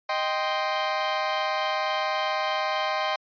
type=chord; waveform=sawtooth; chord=C minor; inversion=first; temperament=equal; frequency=622.3 / 784 / 1046.5 Hz; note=Eb5 / G5 / C6; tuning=0 / 0 / 0 cents; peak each=-25 dBFS; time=0.09-3.16 s; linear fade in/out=5 ms; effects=resampled to 11025 Hz